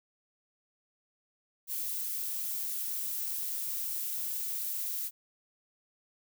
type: noise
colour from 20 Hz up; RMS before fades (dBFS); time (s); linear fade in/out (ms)
violet; -35; 1.67-5.11; 50
effects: none